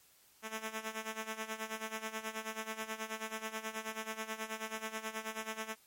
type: tone with tremolo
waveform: 5% pulse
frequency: 220 Hz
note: A3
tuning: in tune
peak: -25 dBFS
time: 0.42-5.76 s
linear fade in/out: 50 ms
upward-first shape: sine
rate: 9.3 Hz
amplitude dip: 80%
effects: white hiss -65 dBFS RMS until 5.86 s + MP3 64 kbps